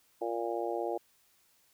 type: harmonic tone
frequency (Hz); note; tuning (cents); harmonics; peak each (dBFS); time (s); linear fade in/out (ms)
116.54; A#2; 0; 3 / 4 / 5 / 6 / 7; -36 / -37 / -38 / -39 / -39; 0.21-0.98; 10
effects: white hiss -68 dBFS RMS until 1.73 s